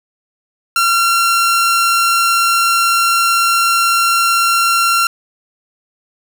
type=tone; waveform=sawtooth; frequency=1369 Hz; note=F6; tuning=35 cents flat; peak=-7 dBFS; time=0.76-5.07 s; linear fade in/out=2 ms; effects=none